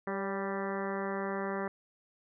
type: harmonic tone with a mistuned harmonic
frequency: 196.3 Hz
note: G3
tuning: 3 cents sharp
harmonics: 1 / 2 / 3 / 4 / 5 / 6 / 7 / 8 / 9 / 10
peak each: -38 / -37 / -40 / -43 / -43 / -43 / -46 / -47 / -45 / -48 dBFS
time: 0.07-1.68 s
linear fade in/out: 2 ms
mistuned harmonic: 3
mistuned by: -33 cents
effects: none